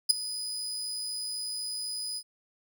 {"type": "tone with ADSR envelope", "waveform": "30% pulse", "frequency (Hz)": 4978, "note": "D#8", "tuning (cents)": 0, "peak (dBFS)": -12, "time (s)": [0.09, 2.23], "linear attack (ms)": 15, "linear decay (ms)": 9, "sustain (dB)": -18, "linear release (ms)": 59, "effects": []}